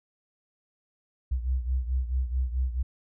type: beating tone pair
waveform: sine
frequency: 62.6 / 67.2 Hz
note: B1 / C2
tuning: +24 / +47 cents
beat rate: 4.6 Hz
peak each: -26 / -31 dBFS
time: 1.31-2.83 s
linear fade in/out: 10 ms
effects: none